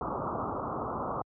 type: low-pass noise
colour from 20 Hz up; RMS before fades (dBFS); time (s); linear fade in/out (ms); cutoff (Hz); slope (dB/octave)
white; -34; 0.01-1.22; 2; 1300; 96
effects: high-pass 60 Hz 12 dB/octave